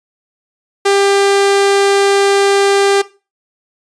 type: tone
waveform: sawtooth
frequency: 397.5 Hz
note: G4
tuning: 24 cents sharp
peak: -5 dBFS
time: 0.85-3.02 s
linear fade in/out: 10 ms
effects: noise-tail reverb RT60 0.3 s tail -18 dB re dry + resampled to 22050 Hz